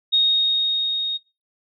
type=tone with level ramp; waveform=sine; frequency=3729 Hz; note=A#7; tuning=in tune; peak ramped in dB=-13 to -22 dBFS; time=0.12-1.18 s; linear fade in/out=20 ms; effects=noise-tail reverb RT60 0.3 s tail -24 dB re dry